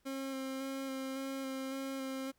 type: tone with vibrato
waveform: 30% pulse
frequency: 267.6 Hz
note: C4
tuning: 39 cents sharp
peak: -35 dBFS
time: 0.05-2.32 s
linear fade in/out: 20 ms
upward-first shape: square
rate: 1.8 Hz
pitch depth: 13 cents each way
effects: pink hiss -75 dBFS RMS until 2.38 s